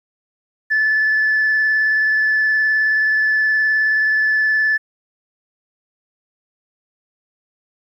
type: tone with vibrato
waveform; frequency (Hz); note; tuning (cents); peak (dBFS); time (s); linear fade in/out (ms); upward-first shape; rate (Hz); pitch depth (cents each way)
sine; 1739; A6; -21; -12; 0.7-4.78; 20; sine; 19; 13
effects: tanh soft clip ceiling -10 dBFS + 9-bit